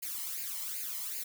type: noise with flanger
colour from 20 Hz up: blue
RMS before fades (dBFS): -38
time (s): 0.02-1.24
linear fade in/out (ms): 10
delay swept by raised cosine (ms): 0.43 to 1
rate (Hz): 2.6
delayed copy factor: +0.75
effects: none